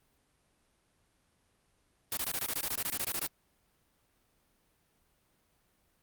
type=noise bursts; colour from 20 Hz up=white; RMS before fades=-33 dBFS; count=16; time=2.12-3.265 s; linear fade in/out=0 ms; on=50 ms; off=23 ms; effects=pink hiss -72 dBFS RMS until 6.02 s + Opus 32 kbps